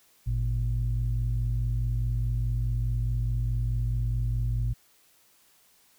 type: tone pair together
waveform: sine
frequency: 52.27 / 117 Hz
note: G#1 / A#2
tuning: +12 / +7 cents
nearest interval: octave + major second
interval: 1395 cents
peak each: -26 / -26 dBFS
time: 0.26-4.74 s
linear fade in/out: 20 ms
effects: tanh soft clip ceiling -19 dBFS + white hiss -62 dBFS RMS until 5.98 s